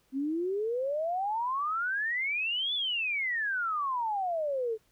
sine exponential two-way sweep, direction up then down, 260 to 3520 to 426.6 Hz, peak -28 dBFS, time 0.12-4.78 s, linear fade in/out 50 ms, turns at 2.74 s, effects pink hiss -69 dBFS RMS until 4.91 s

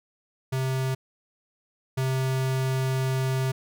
square tone pair in turn, 131.5 / 131.5 Hz, C3 / C3, +9 / +9 cents, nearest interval unison, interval 0 cents, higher neither, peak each -25 / -24 dBFS, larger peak second, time 0.52-0.95 / 1.97-3.52 s, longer second, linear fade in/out 10 ms, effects none

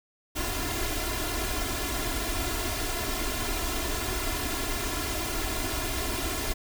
pink noise with comb filter, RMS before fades -30 dBFS, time 0.35-6.54 s, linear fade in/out 20 ms, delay 2.9 ms, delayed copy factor +1, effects none

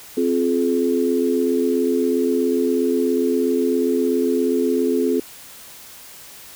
sine chord, F minor, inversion second, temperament equal with one note detuned, 261.6 / 349.2 / 426.2 Hz, C4 / F4 / Ab4, 0 / 0 / +45 cents, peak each -20 / -22 / -20 dBFS, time 0.17-5.2 s, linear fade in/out 5 ms, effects white hiss -41 dBFS RMS until 6.55 s

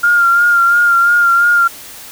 sine tone with vibrato, 1400 Hz, F6, 4 cents sharp, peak -7 dBFS, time 0.03-1.68 s, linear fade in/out 10 ms, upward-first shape sine, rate 2.9 Hz, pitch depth 31 cents each way, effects white hiss -33 dBFS RMS until 2.11 s

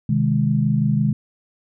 sine chord, Ab major, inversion first, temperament just, 129.78 / 155.74 / 207.7 Hz, C3 / Eb3 / Ab3, -14 / +2 / 0 cents, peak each -20 dBFS, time 0.09-1.13 s, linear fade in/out 5 ms, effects none

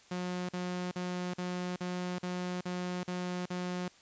sawtooth tone bursts, 179.9 Hz, F#3, 48 cents flat, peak -30 dBFS, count 9, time 0.11-3.882 s, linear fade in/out 5 ms, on 380 ms, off 44 ms, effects white hiss -60 dBFS RMS until 4.01 s + resampled to 16000 Hz

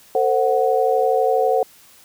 sine chord, F# diminished, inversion first, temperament equal with one note detuned, 451.1 / 523.3 / 740 Hz, A4 / C5 / F#5, +43 / 0 / 0 cents, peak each -19 dBFS, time 0.15-1.63 s, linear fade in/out 2 ms, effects white hiss -49 dBFS RMS until 2.04 s

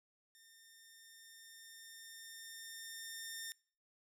10% pulse tone with level ramp, 1815 Hz, A#6, 47 cents flat, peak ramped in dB -53 to -34 dBFS, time 0.35-3.52 s, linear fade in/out 0 ms, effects noise-tail reverb RT60 0.5 s tail -25 dB re dry

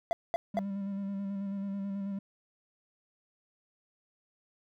triangle tone bursts, 678 Hz, E5, 49 cents sharp, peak -24 dBFS, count 3, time 0.11-0.59 s, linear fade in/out 0 ms, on 20 ms, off 210 ms
triangle tone with vibrato, 197.8 Hz, G3, 16 cents sharp, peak -31 dBFS, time 0.54-2.19 s, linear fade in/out 5 ms, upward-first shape square, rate 9.2 Hz, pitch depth 22 cents each way
effects none

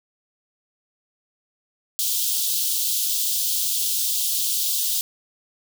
white high-pass noise, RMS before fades -23 dBFS, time 1.99-5.01 s, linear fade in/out 0 ms, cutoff 3100 Hz, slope 48 dB/octave, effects none

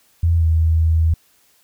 sine tone with pitch glide, 83.9 to 80.86 Hz, E2 to E2, +31 to -33 cents, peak -12 dBFS, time 0.23-1.14 s, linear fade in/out 5 ms, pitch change -64 cents, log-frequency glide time 0.37-0.45 s, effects white hiss -57 dBFS RMS until 1.63 s

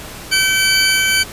20% pulse tone pair together, 1532.7 / 2300 Hz, G6 / D7, -39 / -37 cents, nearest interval perfect fifth, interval 702 cents, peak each -10 dBFS, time 0.31-1.24 s, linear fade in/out 20 ms, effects pink hiss -32 dBFS RMS until 1.32 s + resampled to 32000 Hz

